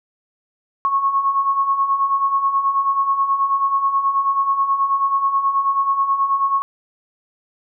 sine beating tone pair, 1091 / 1100.3 Hz, C#6 / C#6, -28 / -13 cents, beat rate 9.3 Hz, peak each -23 / -16 dBFS, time 0.85-6.62 s, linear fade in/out 0 ms, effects none

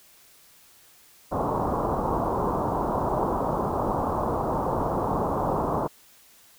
white low-pass noise, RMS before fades -26 dBFS, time 1.31-5.88 s, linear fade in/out 20 ms, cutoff 1100 Hz, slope 48 dB/octave, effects white hiss -55 dBFS RMS until 6.58 s

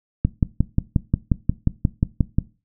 click train, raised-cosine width 5 ms, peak -4 dBFS, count 13, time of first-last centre 0.25-2.385 s, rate 5.62 Hz, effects noise-tail reverb RT60 0.3 s tail -19 dB re dry

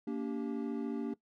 triangle chord, G minor, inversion first, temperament equal with one note detuned, 233.1 / 287.1 / 392 Hz, Bb3 / D4 / G4, 0 / -39 / 0 cents, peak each -35 / -35 / -40 dBFS, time 0.07-1.14 s, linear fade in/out 5 ms, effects noise-tail reverb RT60 0.1 s tail -18 dB re dry

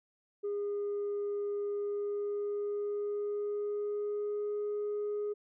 sine tone with pitch glide, 408.4 to 415.5 Hz, G#4 to G#4, -29 to +1 cents, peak -30 dBFS, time 0.43-5.34 s, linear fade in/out 20 ms, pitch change +30 cents, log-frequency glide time 1.65-4.52 s, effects tanh soft clip ceiling -30 dBFS

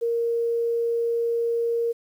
sine tone, 466.2 Hz, A#4, in tune, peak -21 dBFS, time 0.01-1.93 s, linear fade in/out 20 ms, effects 9-bit

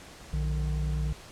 triangle tone pair together, 60.69 / 151.6 Hz, B1 / D#3, -30 / -45 cents, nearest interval octave + major third, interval 1585 cents, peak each -26 / -29 dBFS, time 0.33-1.13 s, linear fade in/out 5 ms, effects pink hiss -48 dBFS RMS until 1.31 s + low-pass 9000 Hz 12 dB/octave

